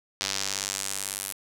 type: tone with band-pass filter sweep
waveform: square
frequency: 49 Hz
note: G1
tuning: in tune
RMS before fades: -32 dBFS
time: 0.2-1.33 s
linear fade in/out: 10 ms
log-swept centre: 5000 to 11000 Hz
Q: 1.6
effects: 8-bit